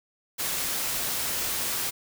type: noise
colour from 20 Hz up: white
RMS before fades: -29 dBFS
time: 0.38-1.91 s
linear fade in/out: 20 ms
effects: none